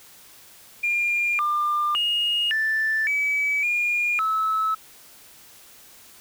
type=tone with pitch steps; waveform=sine; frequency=2404 / 1197 / 2860 / 1764 / 2288 / 2422 / 1299 Hz; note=D7 / D6 / F7 / A6 / D7 / D#7 / E6; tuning=+40 / +33 / +41 / +4 / -46 / -47 / -26 cents; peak=-19 dBFS; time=0.83-4.75 s; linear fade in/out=10 ms; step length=560 ms; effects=tanh soft clip ceiling -16 dBFS + white hiss -49 dBFS RMS until 6.2 s